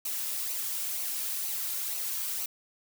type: noise with flanger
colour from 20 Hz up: blue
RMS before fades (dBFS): -33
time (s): 0.05-2.46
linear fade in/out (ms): 5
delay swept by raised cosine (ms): 0.57 to 2.67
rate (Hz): 2.1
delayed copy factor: -0.55
effects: none